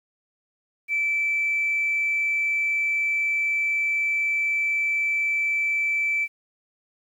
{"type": "tone", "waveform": "sine", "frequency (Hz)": 2322, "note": "D7", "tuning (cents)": -20, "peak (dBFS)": -20, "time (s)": [0.88, 6.28], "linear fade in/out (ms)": 50, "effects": ["tanh soft clip ceiling -16 dBFS", "9-bit"]}